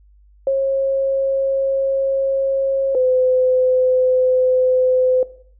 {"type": "tone pair in turn", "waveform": "sine", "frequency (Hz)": [541, 510.6], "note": ["C#5", "C5"], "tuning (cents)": [-42, -42], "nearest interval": "minor second", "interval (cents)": 100, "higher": "first", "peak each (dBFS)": -13, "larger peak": "neither", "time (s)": [[0.47, 2.95], [2.95, 5.23]], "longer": "first", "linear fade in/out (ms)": 2, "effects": ["noise-tail reverb RT60 0.6 s tail -17 dB re dry", "added 50 Hz sine -47 dBFS peak until 5.59 s"]}